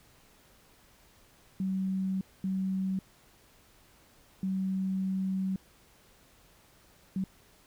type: tone bursts at uneven times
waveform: sine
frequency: 190 Hz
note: F#3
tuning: 46 cents sharp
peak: -28 dBFS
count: 4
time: 1.6-2.21 / 2.44-2.99 / 4.43-5.56 / 7.16-7.24 s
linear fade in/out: 2 ms
effects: pink hiss -61 dBFS RMS until 7.66 s